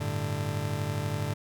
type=chord; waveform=40% pulse; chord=G suspended second; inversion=none; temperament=just; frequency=98 / 110.25 / 147 Hz; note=G2 / A2 / D3; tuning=0 / +4 / +2 cents; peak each=-33 / -33 / -32 dBFS; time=0-1.34 s; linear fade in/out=10 ms; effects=none